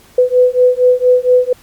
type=beating tone pair; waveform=sine; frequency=497.9 / 502.2 Hz; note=B4 / B4; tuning=+14 / +29 cents; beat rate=4.3 Hz; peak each=-10 dBFS; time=0.18-1.53 s; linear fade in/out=5 ms; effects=pink hiss -45 dBFS RMS until 1.62 s + MP3 96 kbps